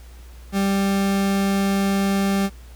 40% pulse tone, 196.6 Hz, G3, 5 cents sharp, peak -17 dBFS, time 0.52-2.5 s, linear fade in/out 50 ms, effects added 60 Hz sine -39 dBFS peak until 2.75 s + pink hiss -51 dBFS RMS until 2.75 s

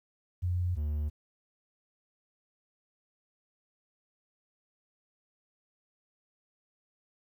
sine / triangle tone pair in turn, 89.2 / 75.01 Hz, F2 / D2, +37 / +37 cents, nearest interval minor third, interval 300 cents, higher first, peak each -27 / -27 dBFS, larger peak neither, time 0.42-0.76 / 0.76-1.1 s, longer neither, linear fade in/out 20 ms, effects 11-bit

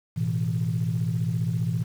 sine chord, A suspended second, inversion none, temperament equal with one note detuned, 110 / 125.05 / 164.81 Hz, A2 / B2 / E3, 0 / +22 / 0 cents, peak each -27 / -27 / -26 dBFS, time 0.16-1.84 s, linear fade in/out 20 ms, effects tanh soft clip ceiling -16 dBFS + 8-bit

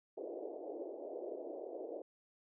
pink band-pass noise, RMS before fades -45 dBFS, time 0.17-2.02 s, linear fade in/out 5 ms, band 330 to 660 Hz, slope 48 dB/octave, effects none

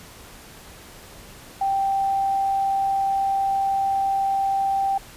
sine tone, 783 Hz, G5, 2 cents flat, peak -19 dBFS, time 1.61-4.98 s, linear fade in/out 5 ms, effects pink hiss -44 dBFS RMS until 5.16 s + resampled to 32000 Hz

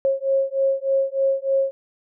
sine beating tone pair, 540 / 543.3 Hz, C#5 / C#5, -45 / -35 cents, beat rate 3.3 Hz, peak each -21 dBFS, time 0.05-1.71 s, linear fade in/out 0 ms, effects none

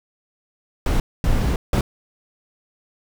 brown noise bursts at uneven times, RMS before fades -18 dBFS, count 3, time 0.86-1 / 1.24-1.56 / 1.73-1.81 s, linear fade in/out 2 ms, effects none

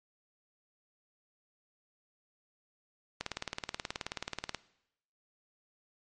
click train, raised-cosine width 0.2 ms, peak -17 dBFS, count 26, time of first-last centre 3.21-4.547 s, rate 18.7 Hz, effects noise-tail reverb RT60 0.8 s tail -19 dB re dry + MP3 48 kbps

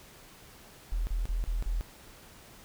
sine tone bursts, 41.2 Hz, E1, in tune, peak -27 dBFS, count 5, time 0.92-1.81 s, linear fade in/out 0 ms, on 150 ms, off 35 ms, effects pink hiss -53 dBFS RMS until 2.64 s

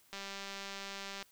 click train, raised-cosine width 0.2 ms, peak -26 dBFS, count 217, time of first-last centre 0.13-1.226 s, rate 197 Hz, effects white hiss -66 dBFS RMS until 1.31 s

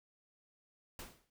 pink noise with exponential decay, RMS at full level -44 dBFS, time 0.99-1.3 s, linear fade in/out 2 ms, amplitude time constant 66 ms, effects none

